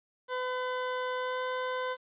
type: tone with pitch glide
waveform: 20% pulse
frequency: 505 to 508.5 Hz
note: B4 to C5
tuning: +39 to -50 cents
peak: -26 dBFS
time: 0.28-1.97 s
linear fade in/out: 50 ms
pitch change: +11 cents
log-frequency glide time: 1.16-1.42 s
effects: resampled to 8000 Hz + 11-bit